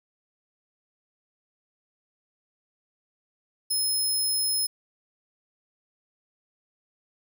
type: tone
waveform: 15% pulse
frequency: 5160 Hz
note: E8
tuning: 38 cents flat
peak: -18 dBFS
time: 3.7-4.67 s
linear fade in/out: 10 ms
effects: none